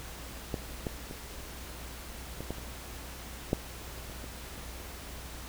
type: clicks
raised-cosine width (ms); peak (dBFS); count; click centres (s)
2; -18 / -19 / -27 / -24 / -21 / -30 / -12 / -30 / -29; 9; 0.542 / 0.868 / 1.111 / 2.406 / 2.506 / 2.584 / 3.531 / 4.098 / 4.242
effects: added 60 Hz sine -45 dBFS peak until 5.48 s + pink hiss -45 dBFS RMS until 5.48 s